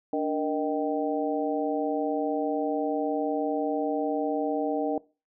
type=harmonic tone with a mistuned harmonic; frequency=155.8 Hz; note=D#3; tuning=3 cents sharp; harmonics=2 / 3 / 4 / 5; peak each=-28 / -30 / -31 / -32 dBFS; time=0.13-4.98 s; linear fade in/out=2 ms; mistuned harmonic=2; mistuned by=-110 cents; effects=noise-tail reverb RT60 0.3 s tail -21 dB re dry